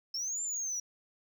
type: linear two-way sweep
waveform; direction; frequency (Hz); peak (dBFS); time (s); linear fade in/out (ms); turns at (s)
sine; up then down; 5274 to 7300 to 5720; -30; 0.14-0.8; 5; 0.42
effects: tanh soft clip ceiling -32 dBFS